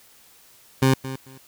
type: tone with echo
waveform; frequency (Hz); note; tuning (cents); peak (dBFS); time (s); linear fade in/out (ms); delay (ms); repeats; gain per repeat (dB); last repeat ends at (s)
20% pulse; 132.5; C3; +22; -10; 0.82-0.94; 5; 220; 2; -14; 1.38
effects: white hiss -53 dBFS RMS until 1.47 s